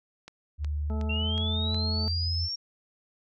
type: click train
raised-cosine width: 0.2 ms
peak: -26 dBFS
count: 5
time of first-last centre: 0.28-1.745 s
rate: 2.73 Hz
type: tone with pitch glide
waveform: sine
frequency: 74.1 to 85.12 Hz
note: D2 to F2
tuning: +16 to -44 cents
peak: -27 dBFS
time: 0.58-2.49 s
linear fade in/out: 50 ms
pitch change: +240 cents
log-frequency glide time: 0.98-1.4 s
type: harmonic tone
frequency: 216.9 Hz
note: A3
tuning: 25 cents flat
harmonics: 1 / 2 / 3 / 4 / 6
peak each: -34 / -41 / -44 / -45 / -50 dBFS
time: 0.9-2.08 s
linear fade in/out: 0 ms
type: linear sweep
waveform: sine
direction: up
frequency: 2709 to 5588 Hz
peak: -30 dBFS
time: 1.09-2.56 s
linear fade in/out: 10 ms
effects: none